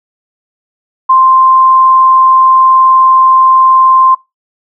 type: tone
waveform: sine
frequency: 1046.5 Hz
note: C6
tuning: in tune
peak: -3 dBFS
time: 1.09-4.15 s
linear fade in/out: 10 ms
effects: noise-tail reverb RT60 0.2 s tail -20 dB re dry